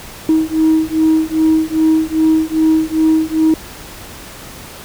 sine beating tone pair, 315.9 / 318.4 Hz, D#4 / D#4, +26 / +40 cents, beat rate 2.5 Hz, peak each -12 dBFS, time 0.29-3.54 s, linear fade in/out 2 ms, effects tanh soft clip ceiling -5 dBFS + pink hiss -33 dBFS RMS until 4.84 s

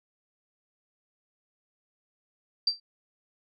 sine tone with exponential decay, 4689 Hz, D8, 4 cents flat, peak -18 dBFS, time 2.67-2.8 s, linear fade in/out 5 ms, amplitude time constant 27 ms, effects none

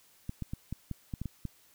clicks, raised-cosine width 5 ms, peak -23 dBFS, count 9, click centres 0.294 / 0.423 / 0.535 / 0.726 / 0.913 / 1.138 / 1.216 / 1.257 / 1.453 s, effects white hiss -63 dBFS RMS until 1.74 s

